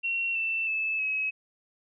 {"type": "tone with pitch steps", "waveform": "sine", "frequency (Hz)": [2730, 2672, 2616, 2560], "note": ["F7", "E7", "E7", "D#7"], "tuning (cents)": [-40, 23, -14, 49], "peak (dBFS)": -26, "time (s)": [0.03, 1.31], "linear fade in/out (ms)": 20, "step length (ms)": 320, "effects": []}